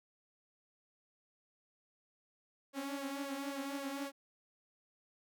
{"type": "tone with flanger", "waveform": "sawtooth", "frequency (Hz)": 277.2, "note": "C#4", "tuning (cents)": 0, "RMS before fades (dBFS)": -41, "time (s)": [2.73, 4.12], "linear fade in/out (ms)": 50, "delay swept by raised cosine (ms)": [1.8, 6.4], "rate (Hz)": 3.7, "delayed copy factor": 0.55, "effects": []}